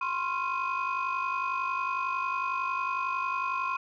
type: tone cluster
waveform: sine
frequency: 1028 / 1079 / 1380 / 2502 Hz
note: C6 / C#6 / F6 / D#7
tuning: -31 / -47 / -21 / +9 cents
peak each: -32 / -30 / -36 / -34 dBFS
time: 0.01-3.77 s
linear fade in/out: 5 ms
effects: tanh soft clip ceiling -22 dBFS